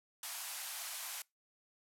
white band-pass noise, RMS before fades -44 dBFS, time 0.23-1.22 s, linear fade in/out 2 ms, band 650 to 14000 Hz, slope 48 dB/octave, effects noise-tail reverb RT60 0.2 s tail -24 dB re dry

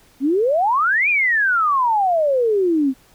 sine exponential two-way sweep, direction up then down, 254.5 to 2489 to 254.5 Hz, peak -14 dBFS, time 0.2-2.94 s, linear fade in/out 50 ms, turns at 1.09 s, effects pink hiss -53 dBFS RMS until 3.14 s

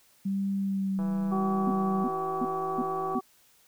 sine tone with vibrato, 194.8 Hz, G3, 11 cents flat, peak -26 dBFS, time 0.25-2.05 s, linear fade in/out 10 ms, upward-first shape sine, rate 1 Hz, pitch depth 17 cents each way
click train, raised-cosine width 1 ms, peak -28 dBFS, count 357, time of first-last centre 0.99-3.148 s, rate 165 Hz
harmonic tone, 380.2 Hz, F#4, 47 cents sharp, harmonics 1 / 2 / 3, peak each -33 / -33 / -33 dBFS, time 1.31-3.21 s, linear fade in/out 20 ms
sine tone bursts, 246.9 Hz, B3, in tune, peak -26 dBFS, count 5, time 1.67-3.19 s, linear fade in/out 5 ms, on 40 ms, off 330 ms
effects white hiss -62 dBFS RMS until 3.67 s

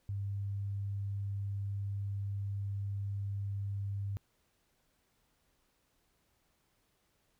sine tone, 99.8 Hz, G2, 32 cents sharp, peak -34 dBFS, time 0.09-4.17 s, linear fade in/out 0 ms, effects pink hiss -75 dBFS RMS until 7.39 s

